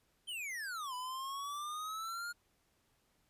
square exponential two-way sweep, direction down then up, 3173 to 989 to 1432 Hz, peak -40 dBFS, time 0.27-2.33 s, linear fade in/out 20 ms, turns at 0.94 s, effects pink hiss -75 dBFS RMS until 3.29 s + resampled to 32000 Hz

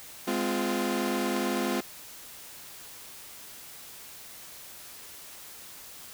sawtooth chord, F minor, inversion first, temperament equal with one note detuned, 207.7 / 257 / 349.2 Hz, Ab3 / C4 / F4, 0 / -31 / 0 cents, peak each -28 / -27 / -27 dBFS, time 0.27-1.81 s, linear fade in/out 10 ms, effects white hiss -46 dBFS RMS until 6.13 s

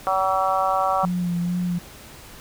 harmonic tone, 190 Hz, F#3, 46 cents sharp, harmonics 3 / 4 / 5 / 6 / 7, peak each -26 / -22 / -28 / -24 / -27 dBFS, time 0.07-1.05 s, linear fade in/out 0 ms
sine tone with vibrato, 176 Hz, F3, 14 cents sharp, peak -21 dBFS, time 1.03-1.79 s, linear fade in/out 10 ms, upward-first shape sine, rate 2.2 Hz, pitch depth 29 cents each way
effects pink hiss -43 dBFS RMS until 2.4 s

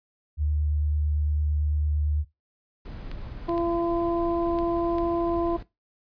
sine tone with vibrato, 74.8 Hz, D2, 32 cents sharp, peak -22 dBFS, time 0.37-2.25 s, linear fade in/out 50 ms, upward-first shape triangle, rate 8.9 Hz, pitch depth 14 cents each way
brown noise, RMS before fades -37 dBFS, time 2.85-5.63 s, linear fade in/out 5 ms
clicks, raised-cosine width 0.2 ms, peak -24 dBFS, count 5, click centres 3.115 / 3.493 / 3.579 / 4.588 / 4.984 s
harmonic tone, 340 Hz, F4, 46 cents flat, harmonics 1 / 2 / 3, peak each -24 / -30 / -33 dBFS, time 3.48-5.57 s, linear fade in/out 10 ms
effects noise-tail reverb RT60 0.2 s tail -17 dB re dry + resampled to 11025 Hz

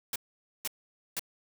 white noise bursts, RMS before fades -33 dBFS, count 3, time 0.13-1.194 s, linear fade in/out 2 ms, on 28 ms, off 490 ms, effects none

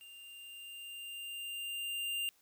square tone with level ramp, 2794 Hz, F7, in tune, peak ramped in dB -52 to -34 dBFS, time 0.01-2.29 s, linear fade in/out 0 ms, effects white hiss -69 dBFS RMS until 2.41 s

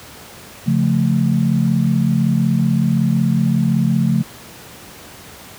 sine chord, Db augmented, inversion none, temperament equal, 138.59 / 174.61 / 220 Hz, Db3 / F3 / A3, 0 / 0 / 0 cents, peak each -17 / -17 / -17 dBFS, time 0.66-4.23 s, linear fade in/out 20 ms, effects pink hiss -38 dBFS RMS until 5.58 s + high-pass 80 Hz 12 dB/octave

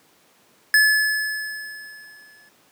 square tone with exponential decay, 1719 Hz, A6, 41 cents flat, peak -12 dBFS, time 0.74-2.49 s, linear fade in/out 1 ms, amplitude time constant 380 ms, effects pink hiss -57 dBFS RMS until 2.71 s + high-pass 200 Hz 12 dB/octave

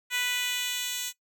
10% pulse tone with high-pass filter sweep, 493.9 Hz, B4, in tune, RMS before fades -30 dBFS, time 0.1-1.13 s, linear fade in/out 50 ms, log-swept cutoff 2100 to 4600 Hz, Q 1.3, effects noise-tail reverb RT60 0.1 s tail -19 dB re dry

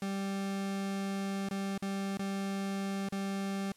40% pulse tone with dropouts, 196 Hz, G3, in tune, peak -32 dBFS, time 0.02-3.72 s, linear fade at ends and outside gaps 2 ms, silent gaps 1.488-1.51 / 1.778-1.823 / 2.173-2.193 / 3.088-3.123 s, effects white hiss -64 dBFS RMS until 3.76 s + low-pass 11000 Hz 12 dB/octave

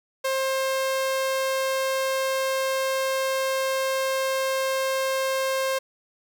sawtooth tone, 531 Hz, C5, 25 cents sharp, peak -19 dBFS, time 0.24-5.79 s, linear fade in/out 10 ms, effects none

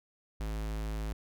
square tone, 53.4 Hz, G#1, 49 cents sharp, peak -34 dBFS, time 0.4-1.13 s, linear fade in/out 5 ms, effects none

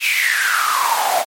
pink noise with high-pass filter sweep, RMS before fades -17 dBFS, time 0-1.25 s, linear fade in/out 50 ms, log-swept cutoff 2600 to 650 Hz, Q 9, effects MP3 64 kbps

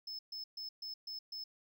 triangle tone bursts, 5230 Hz, E8, 15 cents flat, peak -40 dBFS, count 6, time 0.07-1.44 s, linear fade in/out 5 ms, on 120 ms, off 130 ms, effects none

